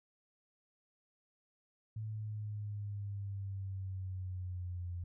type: exponential sweep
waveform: sine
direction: down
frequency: 109.4 to 87.31 Hz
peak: -38 dBFS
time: 1.96-5.04 s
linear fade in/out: 5 ms
effects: none